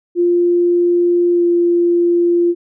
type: tone with pitch glide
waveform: sine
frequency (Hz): 349.2 to 346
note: F4 to F4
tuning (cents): 0 to -16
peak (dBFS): -10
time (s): 0.15-2.55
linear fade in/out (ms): 50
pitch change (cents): -16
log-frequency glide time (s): 1.32-1.44
effects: none